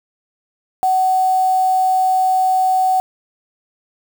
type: tone with quantisation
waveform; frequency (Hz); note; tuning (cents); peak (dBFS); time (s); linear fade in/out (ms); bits
sine; 750; F#5; +23; -12; 0.83-3; 0; 5
effects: none